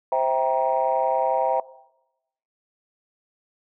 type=chord; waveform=sine; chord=C dominant seventh; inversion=none; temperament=just; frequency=523.3 / 654.1 / 784.9 / 941.9 Hz; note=C5 / E5 / G5 / Bb5; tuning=0 / -14 / +2 / +18 cents; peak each=-24 dBFS; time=0.12-1.6 s; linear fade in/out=2 ms; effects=noise-tail reverb RT60 0.9 s tail -19 dB re dry + tanh soft clip ceiling -10 dBFS